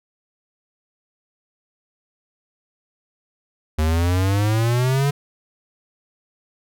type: exponential sweep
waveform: square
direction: up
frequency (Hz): 76.2 to 144.2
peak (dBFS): -17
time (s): 3.78-5.11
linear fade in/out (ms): 10
effects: none